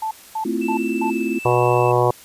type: tone bursts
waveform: sine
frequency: 878 Hz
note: A5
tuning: 4 cents flat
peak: -21 dBFS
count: 4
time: 0.02-1.104 s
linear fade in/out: 5 ms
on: 91 ms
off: 240 ms
type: chord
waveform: sine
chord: F major seventh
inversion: first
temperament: equal with one note detuned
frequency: 223.8 / 261.6 / 329.6 / 349.2 Hz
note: A3 / C4 / E4 / F4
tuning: +30 / 0 / 0 / 0 cents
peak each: -25 dBFS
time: 0.45-1.39 s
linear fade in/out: 5 ms
type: tone with vibrato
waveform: triangle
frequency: 2645 Hz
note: E7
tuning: 5 cents sharp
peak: -29 dBFS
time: 0.61-1.92 s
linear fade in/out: 10 ms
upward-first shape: sine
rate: 1.2 Hz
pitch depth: 9 cents each way
type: harmonic tone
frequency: 122.4 Hz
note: B2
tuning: 15 cents flat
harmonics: 1 / 3 / 4 / 5 / 6 / 7 / 8 / 9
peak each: -21 / -20 / -20 / -23 / -23 / -25 / -22 / -26 dBFS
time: 1.45-2.11 s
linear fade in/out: 5 ms
effects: white hiss -44 dBFS RMS until 2.24 s + resampled to 32000 Hz